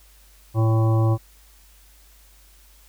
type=harmonic tone; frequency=111.6 Hz; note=A2; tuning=25 cents sharp; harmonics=1 / 3 / 5 / 7 / 9 / 10; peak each=-16 / -26 / -30 / -33 / -35 / -36 dBFS; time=0.54-1.18 s; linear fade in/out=50 ms; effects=added 50 Hz sine -51 dBFS peak until 2.88 s + white hiss -55 dBFS RMS until 2.88 s